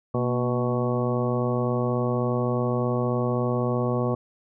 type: harmonic tone with a mistuned harmonic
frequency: 123.47 Hz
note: B2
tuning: in tune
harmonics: 1 / 2 / 3 / 4 / 5 / 6 / 7 / 8 / 9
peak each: -26 / -28 / -30 / -29 / -32 / -38 / -38 / -44 / -34 dBFS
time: 0.14-4.15 s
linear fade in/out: 5 ms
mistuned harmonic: 2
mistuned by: -55 cents
effects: none